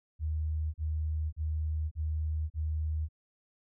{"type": "tone bursts", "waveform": "sine", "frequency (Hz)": 77.78, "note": "D#2", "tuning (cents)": 0, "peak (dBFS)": -29, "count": 5, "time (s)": [0.19, 3.088], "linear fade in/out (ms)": 50, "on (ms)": 550, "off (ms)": 37, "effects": []}